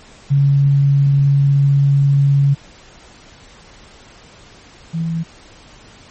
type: tone pair in turn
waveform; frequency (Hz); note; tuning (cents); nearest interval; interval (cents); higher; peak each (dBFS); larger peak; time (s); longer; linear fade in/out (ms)
sine; 140 / 164.56; C#3 / E3; +18 / -3; minor third; 279; second; -9 / -17; first; 0.3-2.55 / 4.93-5.24; first; 20
effects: pink hiss -43 dBFS RMS until 6.1 s + MP3 32 kbps